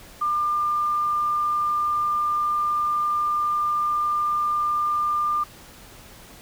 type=tone; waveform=sine; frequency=1198 Hz; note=D6; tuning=34 cents sharp; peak=-20 dBFS; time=0.21-5.44 s; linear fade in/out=10 ms; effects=pink hiss -46 dBFS RMS until 6.41 s